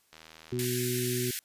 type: click train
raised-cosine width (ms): 0.2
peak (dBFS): -31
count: 42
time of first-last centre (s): 0.13-0.644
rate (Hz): 79.8
type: harmonic tone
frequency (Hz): 123.3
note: B2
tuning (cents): -2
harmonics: 1 / 2 / 3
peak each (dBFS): -33 / -35 / -32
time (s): 0.52-1.31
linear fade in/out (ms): 5
type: high-pass noise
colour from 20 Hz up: white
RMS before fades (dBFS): -34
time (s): 0.59-1.39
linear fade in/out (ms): 0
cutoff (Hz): 1500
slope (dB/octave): 96
effects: white hiss -68 dBFS RMS until 1.44 s + resampled to 32000 Hz